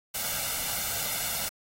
white noise with comb filter, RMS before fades -31 dBFS, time 0.14-1.49 s, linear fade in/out 10 ms, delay 1.4 ms, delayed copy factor +0.65, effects AAC 48 kbps

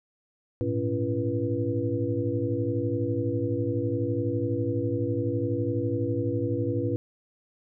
sine tone cluster, 104.7 / 116.7 / 278.9 / 339.6 / 486.8 Hz, G#2 / A#2 / C#4 / F4 / B4, +15 / +2 / +11 / -48 / -25 cents, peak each -31 dBFS, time 0.61-6.96 s, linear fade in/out 0 ms, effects none

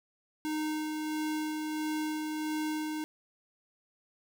square tone with tremolo, 308.2 Hz, D#4, 16 cents flat, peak -31 dBFS, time 0.45-3.04 s, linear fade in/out 0 ms, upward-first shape sine, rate 1.5 Hz, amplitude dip 30%, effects 10-bit

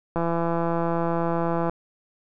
click train, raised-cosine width 1 ms, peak -12 dBFS, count 259, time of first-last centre 0.16-1.696 s, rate 168 Hz, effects none

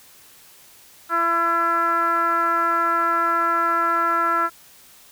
10% pulse tone with low-pass filter, 336.6 Hz, E4, 36 cents sharp, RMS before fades -20 dBFS, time 1.09-4.5 s, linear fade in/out 50 ms, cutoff 1400 Hz, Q 5.8, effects white hiss -49 dBFS RMS until 5.11 s

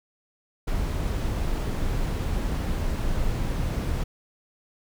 brown noise, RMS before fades -26 dBFS, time 0.67-4.04 s, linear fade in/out 10 ms, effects none

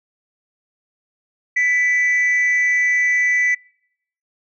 sine tone pair together, 1981 / 2301 Hz, B6 / D7, +5 / -36 cents, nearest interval minor third, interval 259 cents, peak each -13 / -22 dBFS, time 1.56-3.55 s, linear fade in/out 10 ms, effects noise-tail reverb RT60 0.7 s tail -26 dB re dry + tanh soft clip ceiling -11 dBFS

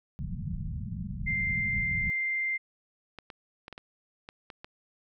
white low-pass noise, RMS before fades -35 dBFS, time 0.19-2.1 s, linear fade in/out 0 ms, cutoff 210 Hz, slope 96 dB/octave
sine tone, 2093 Hz, C7, in tune, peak -27 dBFS, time 1.26-2.58 s, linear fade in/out 20 ms
clicks, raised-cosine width 0.3 ms, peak -26 dBFS, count 8, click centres 3.187 / 3.302 / 3.681 / 3.727 / 3.779 / 4.289 / 4.502 / 4.645 s
effects none

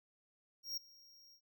square tone with ADSR envelope, 5588 Hz, F8, in tune, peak -37 dBFS, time 0.63-1.41 s, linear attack 140 ms, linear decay 10 ms, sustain -23 dB, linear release 79 ms, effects none

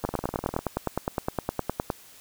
two click trains, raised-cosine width 1 ms, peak -16 / -11 dBFS, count 12 / 19, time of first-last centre 0.04-0.59 / 0.05-1.902 s, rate 20 / 9.72 Hz, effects white hiss -51 dBFS RMS until 2.2 s

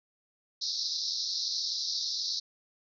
pink band-pass noise, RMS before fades -33 dBFS, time 0.61-2.4 s, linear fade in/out 10 ms, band 3900 to 5700 Hz, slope 96 dB/octave, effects none

